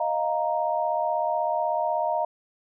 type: chord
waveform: sine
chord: Eb suspended second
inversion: none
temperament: equal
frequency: 622.3 / 698.5 / 932.3 Hz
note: Eb5 / F5 / Bb5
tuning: 0 / 0 / 0 cents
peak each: -27 dBFS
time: 0-2.25 s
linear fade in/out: 5 ms
effects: none